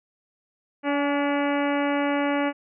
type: harmonic tone with a mistuned harmonic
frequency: 286.3 Hz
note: D4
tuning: 44 cents flat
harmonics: 1 / 2 / 3 / 4 / 5 / 6 / 7 / 8 / 9 / 10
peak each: -24 / -27 / -30 / -34 / -35 / -36 / -36 / -36 / -43 / -41 dBFS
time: 0.83-2.53 s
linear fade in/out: 50 ms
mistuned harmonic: 3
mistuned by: -23 cents
effects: none